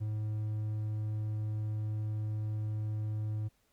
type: tone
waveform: triangle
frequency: 107.2 Hz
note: A2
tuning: 45 cents flat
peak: -30 dBFS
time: 0-3.49 s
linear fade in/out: 20 ms
effects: pink hiss -73 dBFS RMS until 3.72 s + Opus 48 kbps